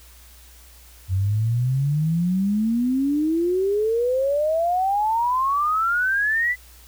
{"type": "exponential sweep", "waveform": "sine", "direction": "up", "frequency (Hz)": [91, 2011], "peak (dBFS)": -18, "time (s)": [1.08, 6.56], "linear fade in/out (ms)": 50, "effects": ["added 60 Hz sine -47 dBFS peak until 6.87 s", "white hiss -50 dBFS RMS until 6.87 s"]}